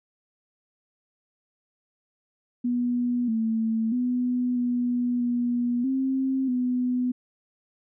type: tone with pitch steps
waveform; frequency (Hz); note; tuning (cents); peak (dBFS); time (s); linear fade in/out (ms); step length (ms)
sine; 243.8 / 223.7 / 247.9 / 244.4 / 241.9 / 265.1 / 249.4; B3 / A3 / B3 / B3 / B3 / C4 / B3; -22 / +29 / +7 / -18 / -36 / +23 / +17; -22; 2.64-7.12; 10; 640
effects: none